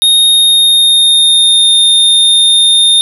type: tone with pitch glide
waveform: square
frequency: 3714 to 3648 Hz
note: A#7 to A#7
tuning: -7 to -38 cents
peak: -5 dBFS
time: 0.02-3.01 s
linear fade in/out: 0 ms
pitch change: -31 cents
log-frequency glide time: 0.25-1.75 s
effects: none